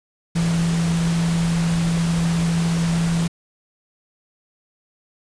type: tone in noise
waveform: sine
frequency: 167.7 Hz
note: E3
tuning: 30 cents sharp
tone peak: -17 dBFS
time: 0.35-3.28 s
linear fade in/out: 10 ms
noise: pink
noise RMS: -29 dBFS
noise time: 0.35-3.28 s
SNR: +9 dB
effects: resampled to 22050 Hz